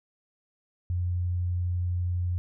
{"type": "tone", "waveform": "sine", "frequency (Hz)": 88.8, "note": "F2", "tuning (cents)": 29, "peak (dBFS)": -25, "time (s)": [0.9, 2.38], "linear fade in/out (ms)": 0, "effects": []}